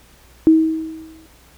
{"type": "tone with exponential decay", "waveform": "sine", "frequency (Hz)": 319.4, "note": "D#4", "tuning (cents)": 45, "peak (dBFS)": -5, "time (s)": [0.47, 1.26], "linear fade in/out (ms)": 0, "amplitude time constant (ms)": 170, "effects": ["added 60 Hz sine -50 dBFS peak until 1.57 s", "pink hiss -50 dBFS RMS until 1.57 s"]}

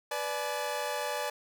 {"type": "chord", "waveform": "sawtooth", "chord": "G# diminished", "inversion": "first", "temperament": "equal with one note detuned", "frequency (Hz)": [493.9, 587.3, 852.5], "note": ["B4", "D5", "G#5"], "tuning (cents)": [0, 0, 45], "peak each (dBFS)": [-34, -31, -32], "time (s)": [0.11, 1.3], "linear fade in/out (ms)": 5, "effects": []}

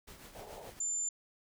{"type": "noise with tremolo", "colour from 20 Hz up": "pink", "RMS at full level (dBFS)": -50, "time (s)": [0.07, 0.8], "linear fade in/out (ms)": 10, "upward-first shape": "triangle", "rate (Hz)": 7, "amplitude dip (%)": 60}
{"type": "band-pass noise", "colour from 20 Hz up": "pink", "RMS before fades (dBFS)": -50, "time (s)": [0.35, 0.7], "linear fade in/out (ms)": 2, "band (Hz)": [400, 920], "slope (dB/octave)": 96}
{"type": "tone", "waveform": "sine", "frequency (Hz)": 7160, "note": "A8", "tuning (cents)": 29, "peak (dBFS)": -32, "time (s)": [0.8, 1.09], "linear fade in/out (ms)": 5}
{"effects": []}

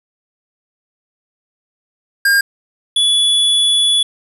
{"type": "tone pair in turn", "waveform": "square", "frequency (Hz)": [1612, 3420], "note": ["G6", "A7"], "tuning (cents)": [48, -50], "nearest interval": "octave + minor second", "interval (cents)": 1302, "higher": "second", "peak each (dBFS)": [-10, -11], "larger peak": "first", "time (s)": [[2.25, 2.41], [2.96, 4.03]], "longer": "second", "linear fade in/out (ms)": 5, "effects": ["resampled to 32000 Hz", "7-bit"]}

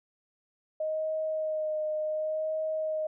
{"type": "tone with vibrato", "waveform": "sine", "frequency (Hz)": 622.3, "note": "D#5", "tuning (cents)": 0, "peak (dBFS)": -28, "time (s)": [0.8, 3.07], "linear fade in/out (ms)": 5, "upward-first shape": "sine", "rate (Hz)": 0.68, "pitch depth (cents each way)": 19, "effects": []}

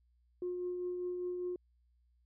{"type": "tone with tremolo", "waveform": "sine", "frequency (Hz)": 358.3, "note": "F4", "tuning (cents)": 44, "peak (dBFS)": -33, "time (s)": [0.42, 1.56], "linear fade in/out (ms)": 2, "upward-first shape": "triangle", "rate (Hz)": 5, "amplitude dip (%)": 35, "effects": ["tanh soft clip ceiling -30 dBFS", "added 60 Hz sine -68 dBFS peak until 2.25 s"]}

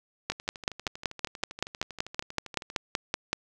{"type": "two click trains", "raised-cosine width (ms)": 0.2, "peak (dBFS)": [-23, -9], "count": [31, 17], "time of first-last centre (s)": [[0.32, 2.701], [0.3, 3.33]], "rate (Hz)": [12.6, 5.28], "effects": []}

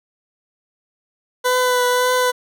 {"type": "tone with vibrato", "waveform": "20% pulse", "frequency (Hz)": 498.9, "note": "B4", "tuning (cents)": 17, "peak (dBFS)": -10, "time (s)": [1.44, 2.32], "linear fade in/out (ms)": 20, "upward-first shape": "triangle", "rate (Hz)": 1.8, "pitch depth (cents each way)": 21, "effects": []}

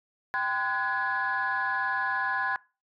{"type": "tone cluster", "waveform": "sine", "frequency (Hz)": [784, 1023, 1467, 1684], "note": ["G5", "C6", "F#6", "G#6"], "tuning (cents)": [0, -39, -15, 24], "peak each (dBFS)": [-33, -30, -32, -28], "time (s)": [0.34, 2.56], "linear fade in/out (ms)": 0, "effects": ["noise-tail reverb RT60 0.3 s tail -22 dB re dry", "tanh soft clip ceiling -19 dBFS"]}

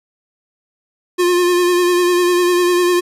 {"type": "tone with vibrato", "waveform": "square", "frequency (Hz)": 354.7, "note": "F4", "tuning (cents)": 27, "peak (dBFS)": -12, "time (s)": [1.18, 3.01], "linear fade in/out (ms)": 20, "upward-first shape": "sine", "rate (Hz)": 10, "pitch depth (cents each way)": 29, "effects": ["resampled to 32000 Hz"]}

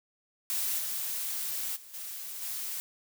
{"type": "noise with level steps", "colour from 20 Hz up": "blue", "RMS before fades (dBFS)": [-31, -34, -50, -40, -36], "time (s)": [0.5, 2.8], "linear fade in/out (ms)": 0, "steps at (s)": [0.78, 1.75, 1.93, 2.41], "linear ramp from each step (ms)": 20, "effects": []}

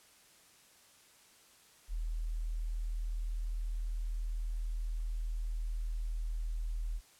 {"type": "tone", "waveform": "sine", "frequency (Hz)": 40.06, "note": "E1", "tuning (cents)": -49, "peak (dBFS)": -33, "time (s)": [1.88, 7.01], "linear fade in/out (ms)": 50, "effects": ["white hiss -62 dBFS RMS until 7.19 s", "low-pass 11000 Hz 12 dB/octave"]}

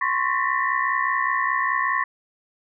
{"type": "tone cluster", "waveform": "sine", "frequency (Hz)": [1038, 1103, 1789, 1858, 1979], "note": ["C6", "C#6", "A6", "A#6", "B6"], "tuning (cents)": [-14, -9, 28, -6, 3], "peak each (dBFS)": [-26, -24, -27, -28, -29], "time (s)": [0.01, 2.04], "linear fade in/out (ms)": 5, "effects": []}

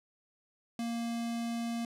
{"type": "tone with notch filter", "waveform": "square", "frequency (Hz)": 233.1, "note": "A#3", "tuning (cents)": 0, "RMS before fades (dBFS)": -35, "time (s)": [0.79, 1.85], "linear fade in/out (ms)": 2, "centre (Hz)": 1400, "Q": 1.9, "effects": ["low-pass 11000 Hz 12 dB/octave"]}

